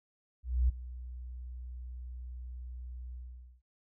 sine tone with ADSR envelope, 61.74 Hz, B1, in tune, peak -22 dBFS, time 0.43-3.62 s, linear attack 260 ms, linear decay 12 ms, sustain -18 dB, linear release 480 ms, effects none

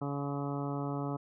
harmonic tone with a mistuned harmonic, 141.5 Hz, C#3, 36 cents sharp, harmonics 1 / 2 / 3 / 4 / 5 / 6 / 7 / 8 / 9, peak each -36 / -37 / -42 / -45 / -44 / -46 / -48 / -48 / -47 dBFS, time 0.01-1.17 s, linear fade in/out 10 ms, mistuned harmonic 7, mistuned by +34 cents, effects none

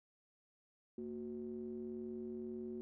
triangle ring-modulated tone, 69.5 Hz, C#2, 5 cents sharp, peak -37 dBFS, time 0.98-2.81 s, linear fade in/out 0 ms, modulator 299 Hz, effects none

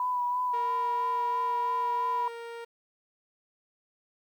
sine tone with vibrato, 987.8 Hz, B5, in tune, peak -26 dBFS, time 0-2.28 s, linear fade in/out 2 ms, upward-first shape sine, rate 3 Hz, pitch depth 23 cents each way
sawtooth tone, 466.2 Hz, A#4, in tune, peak -34 dBFS, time 0.53-2.65 s, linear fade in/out 10 ms
effects low-pass 3000 Hz 12 dB/octave + 10-bit

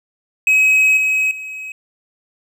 triangle tone with level steps, 2547 Hz, D#7, 40 cents sharp, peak -8 / -12 / -25 dBFS, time 0.47-1.72 s, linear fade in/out 2 ms, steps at 0.97 / 1.31 s, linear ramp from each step 2 ms, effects none

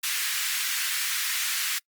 pink high-pass noise, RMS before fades -28 dBFS, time 0.03-1.79 s, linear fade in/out 10 ms, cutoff 1600 Hz, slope 24 dB/octave, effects noise-tail reverb RT60 0.1 s tail -26 dB re dry + Opus 32 kbps

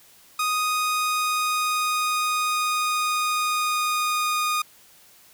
sawtooth tone with pitch glide, 1244.5 to 1229.5 Hz, D#6 to D#6, 0 to -21 cents, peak -18 dBFS, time 0.39-4.62 s, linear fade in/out 5 ms, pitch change -21 cents, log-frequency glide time 0.57-4.46 s, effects white hiss -53 dBFS RMS until 5.33 s

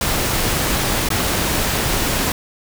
pink noise with dropouts, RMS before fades -19 dBFS, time 0.01-2.32 s, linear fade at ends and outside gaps 2 ms, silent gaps 1.088-1.103 s, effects none

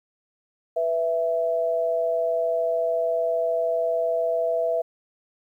sine tone pair together, 493.9 / 660.7 Hz, B4 / E5, 0 / +4 cents, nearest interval perfect fourth, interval 504 cents, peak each -26 / -22 dBFS, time 0.76-4.82 s, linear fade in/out 10 ms, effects 10-bit

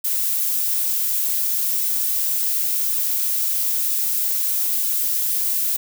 violet noise, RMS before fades -21 dBFS, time 0.04-5.77 s, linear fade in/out 10 ms, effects none

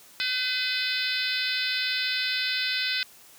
harmonic tone, 507 Hz, B4, 45 cents sharp, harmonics 3 / 4 / 5 / 6 / 7 / 8 / 9 / 10, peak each -32 / -34 / -32 / -37 / -32 / -32 / -36 / -35 dBFS, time 0.2-3.03 s, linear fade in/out 0 ms, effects white hiss -52 dBFS RMS until 3.38 s + high-pass 80 Hz 12 dB/octave

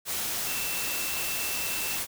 sine tone in noise, 2673 Hz, E7, 23 cents sharp, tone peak -36 dBFS, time 0.45-2 s, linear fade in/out 50 ms, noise white, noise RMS -31 dBFS, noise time 0.05-2.07 s, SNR -8 dB, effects none

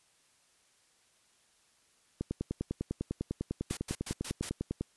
click train, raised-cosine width 3 ms, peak -20 dBFS, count 27, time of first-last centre 2.21-4.81 s, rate 10 Hz
white noise bursts, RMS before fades -40 dBFS, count 5, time 3.7-4.495 s, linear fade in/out 5 ms, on 71 ms, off 110 ms
effects white hiss -68 dBFS RMS until 4.96 s + resampled to 24000 Hz

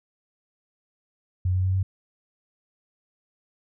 sine tone with pitch steps, 91.4 / 92.57 / 93.75 / 94.95 Hz, F#2 / F#2 / F#2 / F#2, -21 / +1 / +23 / +45 cents, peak -20 dBFS, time 1.45-1.83 s, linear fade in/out 5 ms, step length 95 ms, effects none

